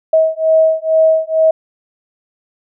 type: beating tone pair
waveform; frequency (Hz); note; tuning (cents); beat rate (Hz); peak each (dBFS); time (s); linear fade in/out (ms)
sine; 638 / 640.2; D#5 / D#5; +43 / +49; 2.2; -12; 0.13-1.51; 5
effects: none